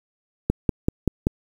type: click train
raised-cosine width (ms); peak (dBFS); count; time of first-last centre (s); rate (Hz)
3; -5; 5; 0.5-1.269; 5.2
effects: 7-bit